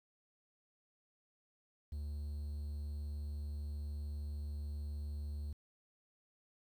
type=tone with quantisation; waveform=triangle; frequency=73.42 Hz; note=D2; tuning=in tune; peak=-37 dBFS; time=1.92-5.53 s; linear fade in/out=5 ms; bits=11; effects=none